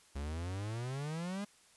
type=exponential sweep; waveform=45% pulse; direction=up; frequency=67.9 to 208.4 Hz; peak=-37 dBFS; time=0.15-1.45 s; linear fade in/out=10 ms; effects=white hiss -64 dBFS RMS until 1.76 s + resampled to 24000 Hz